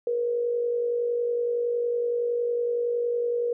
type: tone with amplitude modulation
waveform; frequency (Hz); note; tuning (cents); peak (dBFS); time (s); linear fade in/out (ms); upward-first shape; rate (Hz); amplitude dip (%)
sine; 477.5; A#4; +42; -21; 0.07-3.53; 2; sine; 50.8; 45
effects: none